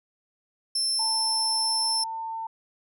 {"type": "tone", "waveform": "35% pulse", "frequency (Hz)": 5330, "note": "E8", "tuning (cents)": 18, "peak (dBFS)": -21, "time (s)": [0.75, 2.04], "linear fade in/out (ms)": 5}
{"type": "tone with pitch glide", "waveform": "sine", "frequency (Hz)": [892, 898.7], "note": ["A5", "A5"], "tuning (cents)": [23, 36], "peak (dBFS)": -30, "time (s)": [0.99, 2.47], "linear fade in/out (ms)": 5, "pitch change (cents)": 13, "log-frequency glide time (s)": [1.64, 1.71]}
{"effects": []}